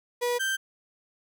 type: tone pair in turn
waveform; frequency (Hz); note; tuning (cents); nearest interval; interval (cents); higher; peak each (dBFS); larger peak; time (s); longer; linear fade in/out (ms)
35% pulse; 485.6 / 1565.9; B4 / G6; -29 / -2; octave + minor sixth; 2027; second; -23 / -24; first; 0.21-0.39 / 0.39-0.57; neither; 20
effects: none